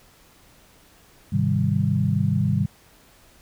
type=chord; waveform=sine; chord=Ab major seventh; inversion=none; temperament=equal; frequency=103.83 / 130.81 / 155.56 / 196 Hz; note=Ab2 / C3 / Eb3 / G3; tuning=0 / 0 / 0 / 0 cents; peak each=-24 dBFS; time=1.32-2.66 s; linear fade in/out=10 ms; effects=pink hiss -54 dBFS RMS until 3.41 s

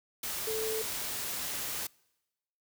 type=tone in noise; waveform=sine; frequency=440 Hz; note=A4; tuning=in tune; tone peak=-32 dBFS; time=0.47-0.82 s; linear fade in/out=5 ms; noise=white; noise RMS=-36 dBFS; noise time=0.23-1.87 s; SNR=+1 dB; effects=noise-tail reverb RT60 1.0 s tail -26 dB re dry

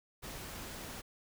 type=noise; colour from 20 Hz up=pink; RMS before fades=-45 dBFS; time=0.22-1.02 s; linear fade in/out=20 ms; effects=none

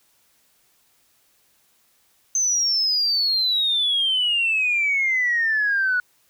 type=exponential sweep; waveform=sine; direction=down; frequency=6272 to 1458 Hz; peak=-17 dBFS; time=2.35-6 s; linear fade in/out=2 ms; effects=tanh soft clip ceiling -13 dBFS + white hiss -62 dBFS RMS until 6.29 s

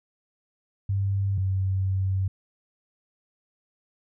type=tone pair in turn; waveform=sine; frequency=98.4 / 95.38 Hz; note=G2 / G2; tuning=+7 / -47 cents; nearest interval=minor second; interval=54 cents; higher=first; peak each=-22 dBFS; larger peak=neither; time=0.89-1.38 / 1.38-2.28 s; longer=second; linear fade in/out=5 ms; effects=none

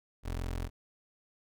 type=tone; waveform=25% pulse; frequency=43.34 Hz; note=F1; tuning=12 cents flat; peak=-30 dBFS; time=0.23-0.7 s; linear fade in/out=50 ms; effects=none

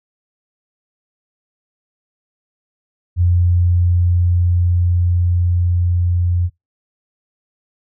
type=tone with level ramp; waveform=sine; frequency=88 Hz; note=F2; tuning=14 cents sharp; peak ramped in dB=-10 to -13 dBFS; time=3.16-6.5 s; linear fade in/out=50 ms; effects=noise-tail reverb RT60 0.2 s tail -25 dB re dry

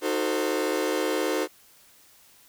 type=chord; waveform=40% pulse; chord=D# diminished seventh; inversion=none; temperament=equal with one note detuned; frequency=311.1 / 370 / 448.7 / 523.3 Hz; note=D#4 / F#4 / A4 / C5; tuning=0 / 0 / +34 / 0 cents; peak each=-29 dBFS; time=0.01-1.48 s; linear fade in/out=50 ms; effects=white hiss -56 dBFS RMS until 2.48 s

